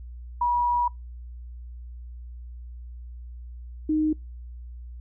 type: tone pair in turn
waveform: sine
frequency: 966 / 309 Hz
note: B5 / D#4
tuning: -39 / -12 cents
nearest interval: octave + minor sixth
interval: 1973 cents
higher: first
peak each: -20 dBFS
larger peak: neither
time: 0.41-0.88 / 3.89-4.13 s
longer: first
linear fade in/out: 5 ms
effects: noise-tail reverb RT60 0.2 s tail -26 dB re dry + added 60 Hz sine -37 dBFS peak until 5 s